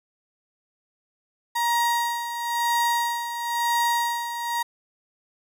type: tone with tremolo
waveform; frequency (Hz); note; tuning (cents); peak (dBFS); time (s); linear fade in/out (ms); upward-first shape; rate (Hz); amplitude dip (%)
35% pulse; 944; A#5; +22; -18; 1.55-4.63; 10; sine; 0.99; 65
effects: none

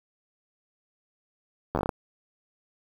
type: slowing click train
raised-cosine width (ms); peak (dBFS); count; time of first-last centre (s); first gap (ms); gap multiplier
1; -12; 8; 1.75-1.892; 11; 1.2
effects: 7-bit

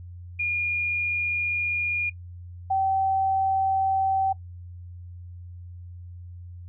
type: tone pair in turn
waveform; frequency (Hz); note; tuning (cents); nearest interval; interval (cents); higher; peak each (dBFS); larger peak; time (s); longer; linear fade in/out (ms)
sine; 2425 / 771.1; D#7 / G5; -45 / -29; octave + minor sixth; 1984; first; -23 / -20; second; 0.39-2.1 / 2.7-4.33; first; 10
effects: noise-tail reverb RT60 0.1 s tail -20 dB re dry + added 88 Hz sine -38 dBFS peak until 6.68 s

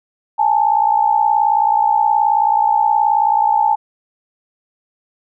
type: tone pair together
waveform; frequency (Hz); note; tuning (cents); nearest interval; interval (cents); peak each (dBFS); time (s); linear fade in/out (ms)
sine; 828.2 / 887; G#5 / A5; -5 / +14; minor second; 119; -14; 0.38-3.76; 20
effects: none

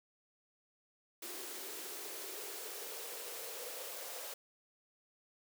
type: noise with high-pass filter sweep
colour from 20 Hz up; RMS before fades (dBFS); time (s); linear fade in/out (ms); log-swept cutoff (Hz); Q
white; -45; 1.22-4.34; 5; 350 to 530; 5.1
effects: none

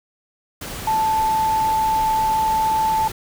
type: tone in noise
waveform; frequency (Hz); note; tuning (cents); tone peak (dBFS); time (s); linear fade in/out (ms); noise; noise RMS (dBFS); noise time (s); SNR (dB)
sine; 878; A5; -4; -16; 0.87-3.08; 5; pink; -31; 0.61-3.12; +12
effects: none

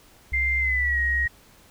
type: tone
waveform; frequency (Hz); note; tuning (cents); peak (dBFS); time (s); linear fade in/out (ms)
sine; 67; C2; +42; -27; 0.32-1.26; 0
type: tone with pitch glide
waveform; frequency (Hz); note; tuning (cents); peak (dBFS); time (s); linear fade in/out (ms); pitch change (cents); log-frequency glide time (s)
sine; 2093 to 1886.3; C7 to A#6; 0 to +20; -21; 0.33-1.28; 10; -180; 0.59-0.99
effects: pink hiss -54 dBFS RMS until 1.7 s

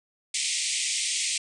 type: band-pass noise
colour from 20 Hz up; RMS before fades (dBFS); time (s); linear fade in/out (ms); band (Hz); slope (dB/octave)
white; -28; 0.34-1.38; 5; 2000 to 9200; 96
effects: none

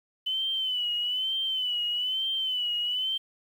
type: tone with vibrato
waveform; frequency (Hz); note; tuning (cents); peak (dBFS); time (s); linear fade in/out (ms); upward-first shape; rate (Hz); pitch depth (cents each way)
sine; 3015; F#7; +32; -26; 0.26-3.18; 10; sine; 1.1; 75
effects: 9-bit

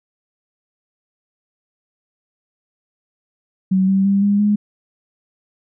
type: tone with pitch steps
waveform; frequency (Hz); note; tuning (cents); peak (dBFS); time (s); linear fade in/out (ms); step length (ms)
sine; 188.8 / 193.32 / 197.96 / 202.7 / 207.6; F#3 / G3 / G3 / G#3 / G#3; +35 / -24 / +17 / -42 / 0; -12; 3.71-4.56; 10; 170
effects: none

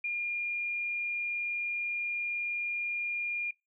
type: tone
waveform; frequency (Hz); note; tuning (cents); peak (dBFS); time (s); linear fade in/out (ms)
sine; 2413; D7; +46; -30; 0.04-3.51; 5
effects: noise-tail reverb RT60 0.2 s tail -24 dB re dry

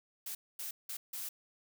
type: noise bursts at uneven times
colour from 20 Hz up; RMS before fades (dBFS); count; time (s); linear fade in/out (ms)
blue; -41; 4; 0.26-0.35 / 0.59-0.71 / 0.89-0.97 / 1.13-1.29; 5
effects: none

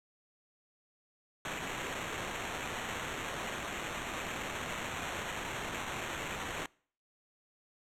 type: noise with sample-and-hold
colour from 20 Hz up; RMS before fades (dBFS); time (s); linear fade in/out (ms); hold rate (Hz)
blue; -39; 1.45-6.66; 2; 4900
effects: noise-tail reverb RT60 0.5 s tail -25 dB re dry + low-pass 10000 Hz 12 dB/octave

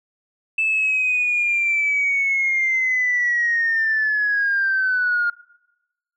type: linear sweep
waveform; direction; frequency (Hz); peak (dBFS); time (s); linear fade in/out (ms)
sine; down; 2637 to 1411; -16; 0.58-5.3; 5
effects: noise-tail reverb RT60 1.0 s tail -24 dB re dry + tanh soft clip ceiling -12 dBFS

